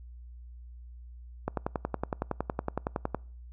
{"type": "click train", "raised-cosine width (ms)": 1, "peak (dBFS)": -15, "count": 19, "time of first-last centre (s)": [1.48, 3.147], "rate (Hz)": 10.8, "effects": ["noise-tail reverb RT60 0.5 s tail -26 dB re dry", "added 60 Hz sine -44 dBFS peak until 3.52 s"]}